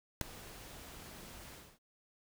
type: noise with ADSR envelope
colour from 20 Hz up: pink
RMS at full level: -29 dBFS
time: 0.21-1.79 s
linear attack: 3 ms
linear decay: 4 ms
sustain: -22 dB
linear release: 270 ms
effects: none